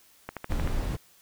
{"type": "click train", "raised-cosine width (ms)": 0.5, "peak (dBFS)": -19, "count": 6, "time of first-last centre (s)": [0.29, 0.675], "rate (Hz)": 13}
{"type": "noise", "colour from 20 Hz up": "brown", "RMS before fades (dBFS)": -28, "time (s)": [0.49, 0.97], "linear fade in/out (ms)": 20}
{"effects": ["white hiss -59 dBFS RMS until 1.21 s"]}